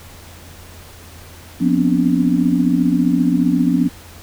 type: tone cluster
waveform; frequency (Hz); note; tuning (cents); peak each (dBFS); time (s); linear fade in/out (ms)
sine; 176.6 / 244.3 / 259.2 / 287.1; F3 / B3 / C4 / D4; +20 / -19 / -16 / -39; -18; 1.6-3.89; 20
effects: added 85 Hz sine -41 dBFS peak until 4.22 s + pink hiss -41 dBFS RMS until 4.22 s